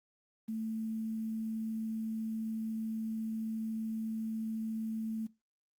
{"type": "tone with quantisation", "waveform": "sine", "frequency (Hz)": 221.5, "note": "A3", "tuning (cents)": 12, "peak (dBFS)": -34, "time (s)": [0.48, 5.27], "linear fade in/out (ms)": 10, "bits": 10, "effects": ["noise-tail reverb RT60 0.2 s tail -20 dB re dry", "Opus 24 kbps"]}